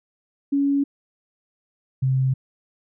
sine tone pair in turn, 280.5 / 131.62 Hz, C#4 / C3, +21 / +11 cents, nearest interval octave + minor second, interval 1310 cents, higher first, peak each -17 dBFS, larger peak neither, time 0.52-0.84 / 2.02-2.34 s, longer neither, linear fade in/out 10 ms, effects none

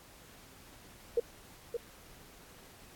sine tone with echo, 471.1 Hz, A#4, 18 cents sharp, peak -24 dBFS, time 1.17-1.2 s, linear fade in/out 5 ms, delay 570 ms, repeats 1, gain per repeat -7 dB, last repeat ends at 1.77 s, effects pink hiss -56 dBFS RMS until 2.95 s + AAC 64 kbps

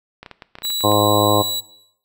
clicks, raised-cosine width 0.3 ms, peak -19 dBFS, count 11, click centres 0.23 / 0.262 / 0.313 / 0.422 / 0.554 / 0.586 / 0.621 / 0.651 / 0.703 / 0.807 / 0.918 s
sawtooth tone, 3925 Hz, B7, 11 cents flat, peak -18 dBFS, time 0.63-1.61 s, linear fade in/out 20 ms
harmonic tone, 104.9 Hz, G#2, 18 cents sharp, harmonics 1 / 2 / 3 / 4 / 5 / 6 / 7 / 8 / 9 / 10, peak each -23 / -26 / -21 / -23 / -20 / -23 / -22 / -26 / -25 / -20 dBFS, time 0.83-1.43 s, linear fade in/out 20 ms
effects noise-tail reverb RT60 0.7 s tail -17 dB re dry

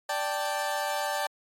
30% pulse chord, D suspended fourth, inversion none, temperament equal, 587.3 / 784 / 880 Hz, D5 / G5 / A5, 0 / 0 / 0 cents, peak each -30 / -30 / -30 dBFS, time 0.09-1.27 s, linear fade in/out 5 ms, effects AAC 48 kbps

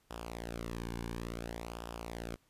sawtooth tone with flanger, 57.8 Hz, A#1, 14 cents flat, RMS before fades -42 dBFS, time 0.1-2.36 s, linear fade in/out 10 ms, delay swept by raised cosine 0.47 to 1.57 ms, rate 0.57 Hz, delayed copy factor -0.75, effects pink hiss -72 dBFS RMS until 2.49 s + resampled to 32000 Hz

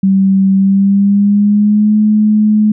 sine tone with pitch glide, 192.9 to 212.8 Hz, G3 to G#3, -28 to +42 cents, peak -6 dBFS, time 0.03-2.72 s, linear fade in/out 5 ms, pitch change +170 cents, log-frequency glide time 0.53-1.96 s, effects none

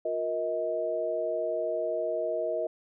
sine tone cluster, 357.2 / 469.5 / 634 Hz, F4 / A#4 / D#5, +39 / +12 / +32 cents, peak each -36 / -33 / -29 dBFS, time 0.05-2.67 s, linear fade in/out 5 ms, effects none

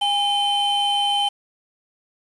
triangle tone pair together, 815 / 3077 Hz, G#5 / G7, -33 / -33 cents, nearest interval octave + major seventh, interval 2300 cents, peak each -19 dBFS, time 0.01-1.29 s, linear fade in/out 10 ms, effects resampled to 24000 Hz + 7-bit

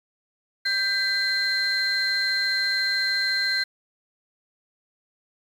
sine tone cluster, 1576 / 2008 / 4147 Hz, G6 / B6 / C8, +9 / +28 / -16 cents, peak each -24 / -28 / -23 dBFS, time 0.65-3.64 s, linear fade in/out 10 ms, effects tanh soft clip ceiling -16 dBFS + 8-bit

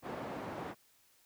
white band-pass noise, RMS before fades -42 dBFS, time 0.02-0.75 s, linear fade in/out 50 ms, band 110 to 820 Hz, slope 12 dB/octave, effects white hiss -68 dBFS RMS until 1.25 s

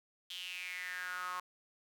sawtooth tone with high-pass filter sweep, 181.2 Hz, F#3, 36 cents flat, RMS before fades -42 dBFS, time 0.3-1.4 s, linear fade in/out 5 ms, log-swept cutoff 3300 to 1100 Hz, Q 6.9, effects none

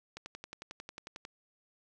click train, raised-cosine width 0.2 ms, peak -26 dBFS, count 13, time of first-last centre 0.17-1.251 s, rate 11.1 Hz, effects none

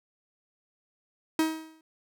45% pulse tone with exponential decay, 317.9 Hz, D#4, 37 cents sharp, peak -20 dBFS, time 1.39-1.81 s, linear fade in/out 2 ms, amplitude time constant 91 ms, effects none

